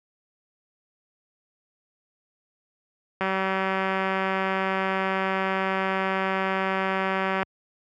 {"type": "click train", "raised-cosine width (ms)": 0.5, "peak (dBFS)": -11, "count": 807, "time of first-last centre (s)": [3.21, 7.43], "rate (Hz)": 191, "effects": ["high-pass 80 Hz 12 dB/octave"]}